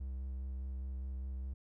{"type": "tone with vibrato", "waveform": "triangle", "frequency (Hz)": 65.41, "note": "C2", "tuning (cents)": 0, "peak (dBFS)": -36, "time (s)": [0, 1.54], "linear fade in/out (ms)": 10, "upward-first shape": "square", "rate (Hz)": 4.9, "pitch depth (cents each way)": 16, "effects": []}